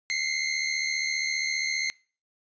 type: tone pair together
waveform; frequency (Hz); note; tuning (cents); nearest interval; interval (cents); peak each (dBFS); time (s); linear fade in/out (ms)
sawtooth; 2060 / 2135; C7 / C7; -28 / +34; minor second; 62; -25; 0.1-1.9; 0
effects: noise-tail reverb RT60 0.4 s tail -24 dB re dry + resampled to 16000 Hz